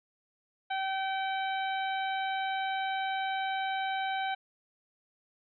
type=harmonic tone; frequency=770 Hz; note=G5; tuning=31 cents flat; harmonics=1 / 2 / 3 / 4 / 5; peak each=-31 / -37 / -41 / -43 / -45 dBFS; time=0.7-4.35 s; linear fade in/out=10 ms; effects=none